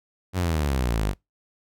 sawtooth exponential sweep, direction down, 95.5 to 47.44 Hz, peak -18 dBFS, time 0.33-1.15 s, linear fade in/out 50 ms, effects noise-tail reverb RT60 0.2 s tail -26 dB re dry

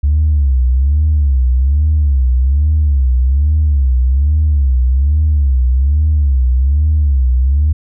sine tone with vibrato, 69.3 Hz, C#2, in tune, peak -7 dBFS, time 0.03-7.73 s, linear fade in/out 10 ms, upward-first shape sine, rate 1.2 Hz, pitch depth 180 cents each way, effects tanh soft clip ceiling -5 dBFS

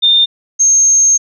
sine tone pair in turn, 3618 / 6420 Hz, A7 / G8, +48 / +40 cents, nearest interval minor seventh, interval 992 cents, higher second, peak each -6 dBFS, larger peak neither, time 0.02-0.26 / 0.59-1.18 s, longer second, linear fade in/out 20 ms, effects none

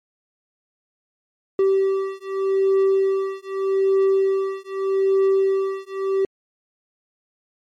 triangle beating tone pair, 387 / 387.82 Hz, G4 / G4, -22 / -19 cents, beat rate 0.82 Hz, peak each -18 dBFS, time 1.59-6.25 s, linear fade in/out 2 ms, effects MP3 64 kbps

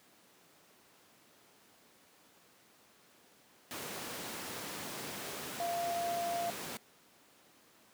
sine tone in noise, 690 Hz, F5, 21 cents flat, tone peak -33 dBFS, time 5.6-6.5 s, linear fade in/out 0 ms, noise pink, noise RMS -41 dBFS, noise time 3.71-6.77 s, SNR +5 dB, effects pink hiss -63 dBFS RMS until 7.93 s + high-pass 200 Hz 12 dB/octave

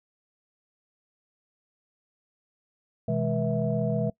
sine tone cluster, 124.9 / 160.1 / 206.4 / 481.1 / 653 Hz, B2 / D#3 / G#3 / B4 / E5, +20 / +50 / -10 / -45 / -17 cents, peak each -29 / -30 / -29 / -32 / -30 dBFS, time 3.08-4.1 s, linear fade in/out 5 ms, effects noise-tail reverb RT60 0.1 s tail -23 dB re dry + tanh soft clip ceiling -12 dBFS

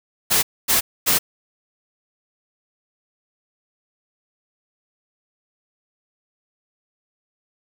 white noise bursts, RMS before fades -17 dBFS, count 3, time 0.3-1.19 s, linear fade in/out 20 ms, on 130 ms, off 250 ms, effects none

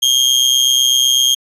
30% pulse tone with amplitude modulation, 3233 Hz, G#7, 47 cents flat, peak -4 dBFS, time 0.02-1.35 s, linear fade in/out 10 ms, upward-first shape sine, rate 128 Hz, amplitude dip 70%, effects resampled to 32000 Hz

